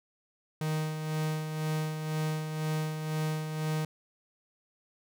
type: tone with tremolo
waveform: 45% pulse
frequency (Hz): 155.56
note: D#3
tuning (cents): 0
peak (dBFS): -28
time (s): 0.61-3.85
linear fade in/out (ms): 2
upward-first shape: sine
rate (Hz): 2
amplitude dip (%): 50
effects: none